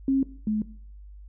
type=tone pair in turn; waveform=sine; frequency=269.5 / 213.9 Hz; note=C#4 / A3; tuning=-49 / -49 cents; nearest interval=major third; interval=400 cents; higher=first; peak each=-19 / -22 dBFS; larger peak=first; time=0.08-0.23 / 0.47-0.62 s; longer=neither; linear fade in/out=2 ms; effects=noise-tail reverb RT60 0.5 s tail -18 dB re dry + added 50 Hz sine -42 dBFS peak until 1.28 s